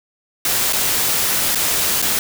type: noise with dropouts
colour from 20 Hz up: white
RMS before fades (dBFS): -18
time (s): 0.45-2.19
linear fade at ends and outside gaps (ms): 2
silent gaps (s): 0.726-0.731 / 1.549-1.555 / 2.018-2.024
effects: none